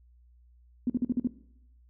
sine tone bursts, 245.4 Hz, B3, 11 cents flat, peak -23 dBFS, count 6, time 0.87-1.273 s, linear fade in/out 2 ms, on 28 ms, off 47 ms, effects noise-tail reverb RT60 0.8 s tail -18 dB re dry + added 60 Hz sine -56 dBFS peak until 1.89 s

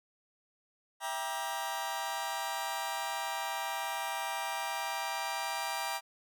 sawtooth chord, E half-diminished seventh, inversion none, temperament just, 659.3 / 791.1 / 949.3 / 1186.7 Hz, E5 / G5 / Bb5 / D6, 0 / +16 / +31 / +18 cents, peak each -39 / -34 / -34 / -39 dBFS, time 1-6.01 s, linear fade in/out 50 ms, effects none

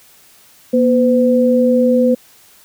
sine tone pair together, 239.8 / 507.6 Hz, A#3 / B4, +49 / +47 cents, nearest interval octave + minor second, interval 1298 cents, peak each -12 dBFS, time 0.73-2.15 s, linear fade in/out 10 ms, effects white hiss -47 dBFS RMS until 2.64 s

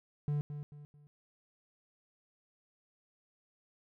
triangle tone with echo, 146.83 Hz, D3, in tune, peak -28 dBFS, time 0.28-0.41 s, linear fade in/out 0 ms, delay 220 ms, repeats 3, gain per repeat -9 dB, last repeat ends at 1.07 s, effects none

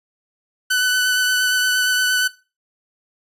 sawtooth tone with vibrato, 1500 Hz, F#6, 23 cents sharp, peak -12 dBFS, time 0.7-2.28 s, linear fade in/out 10 ms, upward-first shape sine, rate 8.6 Hz, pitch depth 15 cents each way, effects noise-tail reverb RT60 0.3 s tail -18 dB re dry + resampled to 32000 Hz

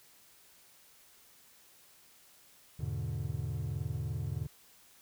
triangle chord, E dominant seventh, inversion none, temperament equal, 82.41 / 103.83 / 123.47 / 146.83 Hz, E2 / G#2 / B2 / D3, 0 / 0 / 0 / 0 cents, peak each -38 / -37 / -37 / -37 dBFS, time 2.79-4.47 s, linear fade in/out 10 ms, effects white hiss -61 dBFS RMS until 5.01 s

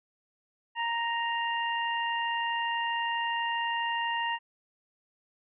harmonic tone, 932.3 Hz, A#5, in tune, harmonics 1 / 2 / 3, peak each -30 / -33 / -35 dBFS, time 0.75-4.39 s, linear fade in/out 50 ms, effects none

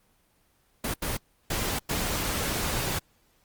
pink noise bursts at uneven times, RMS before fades -29 dBFS, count 4, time 0.84-0.94 / 1.02-1.17 / 1.5-1.79 / 1.89-2.99 s, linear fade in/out 5 ms, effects pink hiss -66 dBFS RMS until 3.44 s + Opus 24 kbps

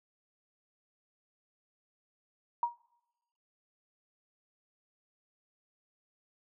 sine tone with exponential decay, 949 Hz, A#5, 31 cents sharp, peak -23 dBFS, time 2.63-2.78 s, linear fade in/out 2 ms, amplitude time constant 31 ms, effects noise-tail reverb RT60 1.0 s tail -26 dB re dry

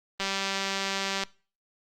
click train, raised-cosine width 0.2 ms, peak -12 dBFS, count 203, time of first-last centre 0.2-1.236 s, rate 195 Hz, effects noise-tail reverb RT60 0.4 s tail -24 dB re dry + Opus 32 kbps

